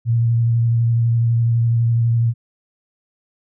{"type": "tone with vibrato", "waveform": "sine", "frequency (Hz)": 116.54, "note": "A#2", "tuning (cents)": 0, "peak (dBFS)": -13, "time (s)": [0.05, 2.34], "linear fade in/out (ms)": 50, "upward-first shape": "sine", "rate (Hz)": 12, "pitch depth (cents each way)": 19, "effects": []}